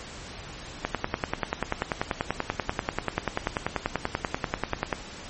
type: click train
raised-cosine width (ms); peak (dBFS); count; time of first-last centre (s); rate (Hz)
0.5; -9; 43; 0.85-4.928; 10.3
effects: pink hiss -41 dBFS RMS until 5.29 s + MP3 32 kbps

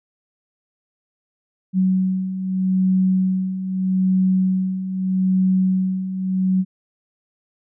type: beating tone pair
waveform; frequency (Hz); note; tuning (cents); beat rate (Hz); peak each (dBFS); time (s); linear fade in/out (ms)
sine; 186.6 / 187.4; F#3 / F#3; +15 / +22; 0.8; -23 / -17; 1.73-6.65; 50
effects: none

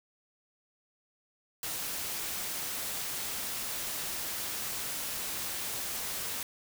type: noise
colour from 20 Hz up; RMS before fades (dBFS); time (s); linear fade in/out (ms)
white; -36; 1.63-6.43; 2
effects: none

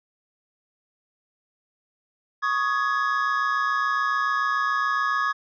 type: tone cluster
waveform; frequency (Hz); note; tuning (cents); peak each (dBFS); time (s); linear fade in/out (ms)
triangle; 1112 / 1239 / 1678; C#6 / D#6 / G#6; +5 / -8 / +17; -24; 2.42-5.33; 20
effects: resampled to 16000 Hz

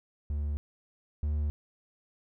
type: tone pair in turn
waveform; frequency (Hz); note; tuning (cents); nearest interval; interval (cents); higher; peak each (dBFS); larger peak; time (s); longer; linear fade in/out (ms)
triangle; 73.42 / 74.57; D2 / D2; 0 / +27; unison; 27; second; -27 / -25; second; 0.3-0.57 / 1.23-1.5; neither; 0
effects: none

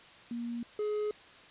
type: tone pair in turn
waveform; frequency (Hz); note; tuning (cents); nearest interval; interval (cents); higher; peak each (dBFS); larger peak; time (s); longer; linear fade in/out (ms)
sine / triangle; 236.4 / 421.2; A#3 / G#4; +24 / +24; minor seventh; 1000; second; -34 / -28; second; 0.31-0.63 / 0.79-1.11; neither; 2
effects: white hiss -54 dBFS RMS until 1.5 s + resampled to 8000 Hz

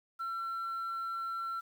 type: tone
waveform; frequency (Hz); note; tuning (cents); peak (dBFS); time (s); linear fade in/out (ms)
sine; 1352; E6; +43; -32; 0.19-1.61; 20
effects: tanh soft clip ceiling -33 dBFS + 10-bit

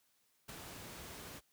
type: noise with ADSR envelope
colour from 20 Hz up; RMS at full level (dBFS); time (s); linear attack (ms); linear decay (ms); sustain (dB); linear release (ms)
pink; -45; 0.48-1.41; 14; 16; -4; 38
effects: white hiss -75 dBFS RMS until 1.52 s + high-pass 60 Hz 12 dB/octave

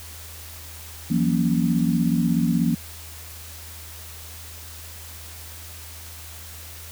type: chord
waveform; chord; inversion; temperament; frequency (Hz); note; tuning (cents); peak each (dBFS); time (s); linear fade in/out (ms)
sine; F# dominant seventh; third; equal with one note detuned; 168.57 / 185 / 233.1 / 277.2; E3 / F#3 / A#3 / C#4; +39 / 0 / 0 / 0; -22 / -26 / -22 / -26; 1.1-2.75; 10
effects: added 81 Hz sine -41 dBFS peak until 6.91 s + white hiss -41 dBFS RMS until 6.91 s

